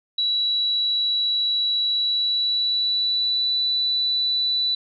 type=tone with pitch glide; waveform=sine; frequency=3918 to 3970 Hz; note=B7 to B7; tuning=-15 to +8 cents; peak=-19 dBFS; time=0.18-4.75 s; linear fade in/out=5 ms; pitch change=+23 cents; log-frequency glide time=1.89-3.58 s; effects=none